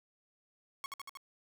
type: tone with echo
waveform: sawtooth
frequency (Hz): 1100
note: C#6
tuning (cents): -14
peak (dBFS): -34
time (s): 0.84-0.86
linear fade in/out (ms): 0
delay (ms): 78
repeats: 4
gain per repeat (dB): -2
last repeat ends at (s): 1.172
effects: none